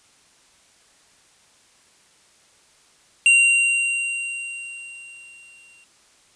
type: tone with exponential decay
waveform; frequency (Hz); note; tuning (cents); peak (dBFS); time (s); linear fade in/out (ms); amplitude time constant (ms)
square; 2763; F7; -19; -11; 3.26-5.84; 1; 560
effects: white hiss -56 dBFS RMS until 6.35 s + resampled to 22050 Hz